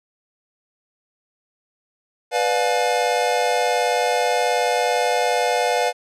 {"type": "chord", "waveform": "square", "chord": "B diminished seventh", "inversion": "none", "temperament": "just", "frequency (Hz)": [493.9, 592.7, 711.2, 853.4], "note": ["B4", "D5", "F5", "Ab5"], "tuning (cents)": [0, 16, 31, 47], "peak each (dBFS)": [-23, -26, -22, -26], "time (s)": [2.31, 5.93], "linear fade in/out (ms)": 50, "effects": ["low-pass 9000 Hz 12 dB/octave"]}